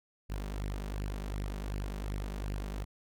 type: tone with flanger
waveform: sawtooth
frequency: 49.98 Hz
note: G1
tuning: 34 cents sharp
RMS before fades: -37 dBFS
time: 0.29-2.85 s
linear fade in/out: 20 ms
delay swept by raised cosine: 0.39 to 5.29 ms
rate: 2.7 Hz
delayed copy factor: +0.55
effects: none